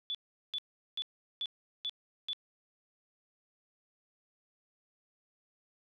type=tone bursts; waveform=sine; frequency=3458 Hz; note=A7; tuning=31 cents flat; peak=-33 dBFS; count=6; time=0.1-2.332 s; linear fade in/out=0 ms; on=47 ms; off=390 ms; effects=none